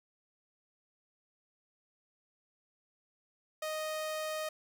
sawtooth tone, 622 Hz, D#5, 1 cent flat, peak -31 dBFS, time 3.62-4.49 s, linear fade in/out 5 ms, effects none

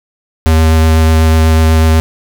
square tone with vibrato, 80 Hz, D#2, 49 cents sharp, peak -6 dBFS, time 0.46-2 s, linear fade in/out 0 ms, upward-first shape sine, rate 8.1 Hz, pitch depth 11 cents each way, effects 8-bit

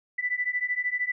sine beating tone pair, 1975.5 / 1988.5 Hz, B6 / B6, 0 / +11 cents, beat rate 13 Hz, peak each -29 / -28 dBFS, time 0.18-1.12 s, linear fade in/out 10 ms, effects none

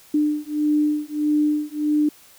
sine beating tone pair, 298.7 / 300.3 Hz, D4 / D4, +29 / +39 cents, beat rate 1.6 Hz, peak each -21 dBFS, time 0.14-2.09 s, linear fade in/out 5 ms, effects white hiss -50 dBFS RMS until 2.38 s

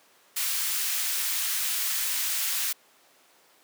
white high-pass noise, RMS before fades -28 dBFS, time 0.36-2.73 s, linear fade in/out 10 ms, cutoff 1500 Hz, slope 12 dB/octave, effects pink hiss -59 dBFS RMS until 3.63 s + high-pass 400 Hz 12 dB/octave

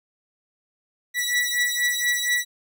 sawtooth beating tone pair, 1948 / 1952.2 Hz, B6 / B6, -24 / -21 cents, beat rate 4.2 Hz, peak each -20 / -21 dBFS, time 1.14-2.45 s, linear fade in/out 50 ms, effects none

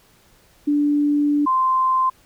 sine tone pair in turn, 292 / 1040.6 Hz, D4 / C6, -10 / -10 cents, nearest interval octave + minor seventh, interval 2200 cents, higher second, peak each -15 dBFS, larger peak neither, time 0.67-1.46 / 1.46-2.1 s, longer first, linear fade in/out 10 ms, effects pink hiss -55 dBFS RMS until 2.25 s

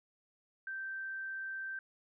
sine tone, 1561 Hz, G6, 8 cents flat, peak -38 dBFS, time 0.67-1.79 s, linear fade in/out 2 ms, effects none

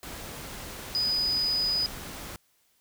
sine tone in noise, 4972 Hz, D#8, 2 cents flat, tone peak -24 dBFS, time 0.95-1.86 s, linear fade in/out 0 ms, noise pink, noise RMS -40 dBFS, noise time 0.03-2.36 s, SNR +13 dB, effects white hiss -68 dBFS RMS until 2.8 s

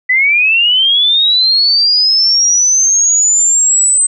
sine linear sweep, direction up, 1975.5 to 8220 Hz, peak -7 dBFS, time 0.09-4.07 s, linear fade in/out 10 ms, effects none

